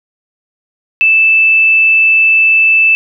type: tone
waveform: sine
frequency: 2637 Hz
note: E7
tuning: in tune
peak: -5 dBFS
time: 1.01-2.95 s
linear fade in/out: 0 ms
effects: none